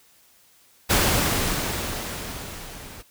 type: noise with level ramp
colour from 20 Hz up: pink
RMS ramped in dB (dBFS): -18 to -42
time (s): 0.89-3.03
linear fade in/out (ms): 20
effects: white hiss -57 dBFS RMS until 3.1 s